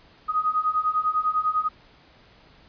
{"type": "beating tone pair", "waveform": "sine", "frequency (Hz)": [1244.5, 1254.5], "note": ["D#6", "D#6"], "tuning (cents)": [0, 14], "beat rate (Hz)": 10, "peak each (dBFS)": [-25, -23], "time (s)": [0.28, 1.69], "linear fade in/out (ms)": 20, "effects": ["pink hiss -54 dBFS RMS until 2.68 s", "resampled to 11025 Hz"]}